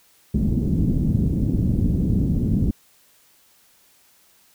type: low-pass noise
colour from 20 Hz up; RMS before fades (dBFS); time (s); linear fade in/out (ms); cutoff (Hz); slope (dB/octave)
white; -20; 0.34-2.71; 5; 240; 24
effects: white hiss -57 dBFS RMS until 4.54 s